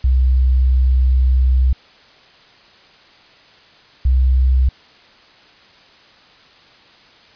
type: tone pair in turn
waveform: sine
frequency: 64 / 64.22 Hz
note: C2 / C2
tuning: -38 / -32 cents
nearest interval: unison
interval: 6 cents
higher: second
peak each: -10 dBFS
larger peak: neither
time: 0.04-1.73 / 4.05-4.69 s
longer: first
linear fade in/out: 5 ms
effects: white hiss -47 dBFS RMS until 7.35 s + resampled to 11025 Hz